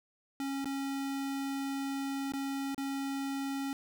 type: tone with dropouts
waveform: square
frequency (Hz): 274.4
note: C#4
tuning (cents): -17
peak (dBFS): -34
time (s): 0.4-3.73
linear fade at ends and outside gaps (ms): 1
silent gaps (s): 0.645-0.656 / 2.321-2.336 / 2.746-2.779
effects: none